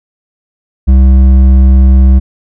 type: tone with hard clipping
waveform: sine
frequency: 65.41 Hz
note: C2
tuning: in tune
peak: -3 dBFS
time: 0.87-2.2 s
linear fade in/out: 20 ms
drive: 7 dB
effects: none